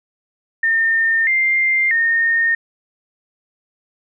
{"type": "tone with pitch steps", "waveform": "sine", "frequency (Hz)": [1815, 2099, 1836], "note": ["A#6", "C7", "A#6"], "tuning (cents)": [-47, 5, -27], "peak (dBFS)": -13, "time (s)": [0.63, 2.55], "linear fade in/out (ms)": 5, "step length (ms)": 640, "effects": []}